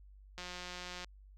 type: click train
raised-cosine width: 0.2 ms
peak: -27 dBFS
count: 120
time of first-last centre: 0.38-1.045 s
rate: 179 Hz
effects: added 49 Hz sine -54 dBFS peak until 1.37 s